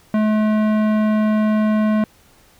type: tone with tanh clipping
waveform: sine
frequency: 214.7 Hz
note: A3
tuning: 42 cents flat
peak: -16 dBFS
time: 0.14-2.04 s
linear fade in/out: 2 ms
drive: 17 dB
effects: pink hiss -52 dBFS RMS until 2.59 s